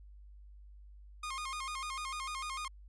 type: tone with vibrato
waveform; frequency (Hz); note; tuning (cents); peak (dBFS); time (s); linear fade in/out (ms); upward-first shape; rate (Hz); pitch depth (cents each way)
sawtooth; 1145; D6; -44; -34; 1.23-2.68; 5; square; 6.7; 120
effects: added 50 Hz sine -51 dBFS peak until 2.88 s + resampled to 24000 Hz